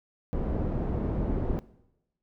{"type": "low-pass noise", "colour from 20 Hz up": "pink", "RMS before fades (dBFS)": -29, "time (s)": [0.33, 1.59], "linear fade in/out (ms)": 0, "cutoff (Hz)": 480, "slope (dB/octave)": 12, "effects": ["noise-tail reverb RT60 0.9 s tail -19 dB re dry"]}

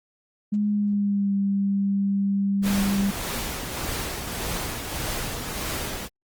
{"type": "tone with pitch glide", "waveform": "sine", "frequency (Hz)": [207.7, 198.21], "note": ["G#3", "G3"], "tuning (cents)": [0, 19], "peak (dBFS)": -20, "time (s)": [0.52, 3.11], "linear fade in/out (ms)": 10, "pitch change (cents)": -81, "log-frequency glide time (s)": [0.69, 1.34]}
{"type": "noise with tremolo", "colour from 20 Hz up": "pink", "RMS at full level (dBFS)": -28, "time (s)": [2.62, 6.09], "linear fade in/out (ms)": 50, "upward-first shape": "triangle", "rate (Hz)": 1.7, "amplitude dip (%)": 45}
{"effects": ["Opus 24 kbps"]}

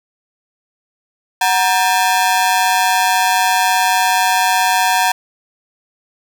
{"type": "ring-modulated tone", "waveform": "sawtooth", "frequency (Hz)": 841, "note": "G#5", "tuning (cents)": 22, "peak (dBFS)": -5, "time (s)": [1.41, 5.12], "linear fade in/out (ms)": 5, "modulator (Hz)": 98.2, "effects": []}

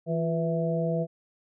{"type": "harmonic tone with a mistuned harmonic", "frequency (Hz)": 164.81, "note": "E3", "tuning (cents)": 0, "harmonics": [1, 2, 3, 4], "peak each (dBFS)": [-27, -36, -30, -31], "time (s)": [0.06, 1.07], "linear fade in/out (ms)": 50, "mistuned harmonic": 2, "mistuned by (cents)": 83, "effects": []}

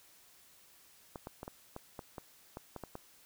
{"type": "clicks", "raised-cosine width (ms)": 1, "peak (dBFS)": -28, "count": 11, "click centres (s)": [1.158, 1.271, 1.431, 1.479, 1.764, 1.992, 2.182, 2.571, 2.763, 2.837, 2.954], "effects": ["white hiss -62 dBFS RMS until 3.25 s"]}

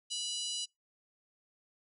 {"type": "harmonic tone with a mistuned harmonic", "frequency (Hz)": 977, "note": "B5", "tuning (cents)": -19, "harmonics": [3, 4, 5, 6, 7, 8, 9, 10], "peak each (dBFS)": [-39, -41, -43, -45, -46, -47, -48, -49], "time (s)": [0.1, 0.66], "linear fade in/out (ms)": 20, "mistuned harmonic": 4, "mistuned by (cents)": 34, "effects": ["noise-tail reverb RT60 0.2 s tail -26 dB re dry"]}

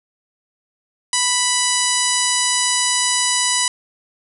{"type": "harmonic tone", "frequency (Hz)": 987.8, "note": "B5", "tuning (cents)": 0, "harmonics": [1, 2, 3, 4, 5, 6, 7, 8, 9, 10], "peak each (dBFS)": [-25, -25, -25, -25, -25, -25, -25, -25, -25, -25], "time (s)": [1.13, 3.68], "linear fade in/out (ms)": 2, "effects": []}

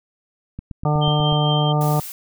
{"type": "click train", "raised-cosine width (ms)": 5, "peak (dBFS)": -18, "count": 7, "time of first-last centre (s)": [0.59, 1.324], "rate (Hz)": 8.17}
{"type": "harmonic tone", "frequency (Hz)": 149.6, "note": "D3", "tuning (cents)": 32, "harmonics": [1, 2, 3, 4, 5, 6, 8], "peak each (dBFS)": [-17, -29, -28, -27, -25, -28, -29], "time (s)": [0.85, 2], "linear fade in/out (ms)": 2}
{"type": "tone with tremolo", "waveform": "sine", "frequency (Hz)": 3153, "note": "G7", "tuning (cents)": 9, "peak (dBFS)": -22, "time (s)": [1.01, 1.73], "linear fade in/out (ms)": 20, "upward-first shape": "sine", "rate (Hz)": 4.4, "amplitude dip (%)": 40}
{"type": "noise", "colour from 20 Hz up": "blue", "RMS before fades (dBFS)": -33, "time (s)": [1.81, 2.12], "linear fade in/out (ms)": 0}
{"effects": []}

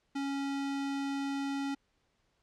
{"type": "tone", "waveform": "square", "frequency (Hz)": 277.2, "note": "C#4", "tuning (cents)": 0, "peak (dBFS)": -33, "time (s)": [0.15, 1.75], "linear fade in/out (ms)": 10, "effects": ["pink hiss -75 dBFS RMS until 2.42 s", "low-pass 6000 Hz 12 dB/octave"]}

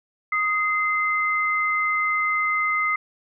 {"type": "tone pair together", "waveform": "sine", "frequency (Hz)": [1248, 2072], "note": ["D#6", "C7"], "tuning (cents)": [5, -17], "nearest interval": "major sixth", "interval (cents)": 878, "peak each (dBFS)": [-23, -22], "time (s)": [0.32, 2.96], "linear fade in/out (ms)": 5, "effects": []}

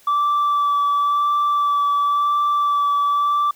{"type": "tone with vibrato", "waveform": "sine", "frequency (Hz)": 1160, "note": "D6", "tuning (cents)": -22, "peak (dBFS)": -13, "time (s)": [0.07, 3.51], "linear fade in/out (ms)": 5, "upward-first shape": "sine", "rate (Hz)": 0.95, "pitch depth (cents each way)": 13, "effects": ["tanh soft clip ceiling -14 dBFS", "white hiss -52 dBFS RMS until 3.55 s"]}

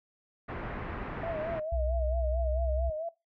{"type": "low-pass noise", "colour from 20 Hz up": "pink", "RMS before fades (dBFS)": -38, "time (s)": [0.48, 1.6], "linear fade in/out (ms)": 10, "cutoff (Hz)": 2100, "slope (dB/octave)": 24}
{"type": "tone with vibrato", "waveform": "sine", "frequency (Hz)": 643, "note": "E5", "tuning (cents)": -43, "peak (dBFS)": -32, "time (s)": [1.23, 3.09], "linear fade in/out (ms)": 5, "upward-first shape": "sine", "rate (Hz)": 4.5, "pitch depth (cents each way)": 83}
{"type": "tone with pitch glide", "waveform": "sine", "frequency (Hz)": [62.7, 64.76], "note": ["B1", "C2"], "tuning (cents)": [27, -17], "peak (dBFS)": -28, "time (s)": [1.72, 2.9], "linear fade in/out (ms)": 5, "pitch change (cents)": 56, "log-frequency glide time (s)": [2.4, 2.67]}
{"effects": ["noise-tail reverb RT60 0.2 s tail -18 dB re dry"]}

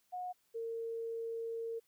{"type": "tone pair in turn", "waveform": "sine", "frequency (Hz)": [726, 457.4], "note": ["F#5", "A#4"], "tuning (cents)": [-33, -33], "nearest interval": "minor sixth", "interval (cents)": 800, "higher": "first", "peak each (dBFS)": [-38, -37], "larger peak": "second", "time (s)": [[0.12, 0.33], [0.54, 1.8]], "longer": "second", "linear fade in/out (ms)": 20, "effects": ["white hiss -75 dBFS RMS until 1.87 s"]}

